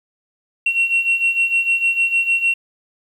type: beating tone pair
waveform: sine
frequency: 2725 / 2731.6 Hz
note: F7 / F7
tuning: -43 / -39 cents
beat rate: 6.6 Hz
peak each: -19 / -15 dBFS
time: 0.66-2.54 s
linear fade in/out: 5 ms
effects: tanh soft clip ceiling -10 dBFS + 8-bit